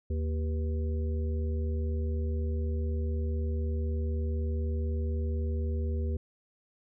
harmonic tone with a mistuned harmonic, 78 Hz, D#2, 5 cents sharp, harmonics 1 / 3 / 5 / 6, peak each -28 / -40 / -41 / -44 dBFS, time 0.1-6.17 s, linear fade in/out 5 ms, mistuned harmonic 6, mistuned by +79 cents, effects none

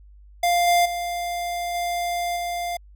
square tone with level steps, 698.5 Hz, F5, in tune, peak -18 / -16 / -26 / -24 / -26 dBFS, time 0.43-2.77 s, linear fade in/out 5 ms, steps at 0.67 / 0.85 / 1.74 / 2.36 s, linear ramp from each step 10 ms, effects added 50 Hz sine -45 dBFS peak until 2.95 s

